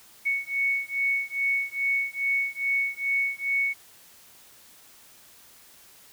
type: beating tone pair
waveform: sine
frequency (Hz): 2217 / 2219.4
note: C#7 / C#7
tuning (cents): 0 / +2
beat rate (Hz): 2.4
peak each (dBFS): -27 / -27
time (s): 0.25-3.74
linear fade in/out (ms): 20
effects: white hiss -53 dBFS RMS until 6.12 s